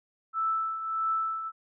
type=tone with tremolo; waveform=sine; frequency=1318.5 Hz; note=E6; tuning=in tune; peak=-24 dBFS; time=0.33-1.52 s; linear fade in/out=50 ms; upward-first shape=triangle; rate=1.6 Hz; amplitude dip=65%; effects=none